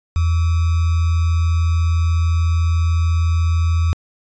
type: tone with sample-and-hold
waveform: sine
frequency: 83.1 Hz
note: E2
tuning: 15 cents sharp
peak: -13 dBFS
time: 0.16-3.93 s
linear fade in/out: 0 ms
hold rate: 1225 Hz
effects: resampled to 16000 Hz